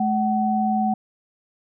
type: tone pair together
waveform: sine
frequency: 214.4 / 753 Hz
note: A3 / F#5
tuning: -45 / +30 cents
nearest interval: octave + minor seventh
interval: 2175 cents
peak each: -21 dBFS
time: 0-0.94 s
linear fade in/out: 5 ms
effects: none